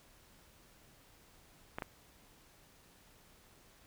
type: clicks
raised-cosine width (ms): 0.5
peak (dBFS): -23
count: 2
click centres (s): 1.785 / 1.822
effects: pink hiss -63 dBFS RMS until 3.86 s